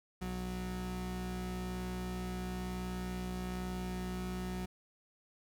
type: tone pair together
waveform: 35% pulse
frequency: 61.1 / 183.09 Hz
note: B1 / F#3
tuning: -18 / -18 cents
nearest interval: octave + perfect fifth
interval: 1900 cents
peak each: -40 / -37 dBFS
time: 0.21-4.66 s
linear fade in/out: 10 ms
effects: none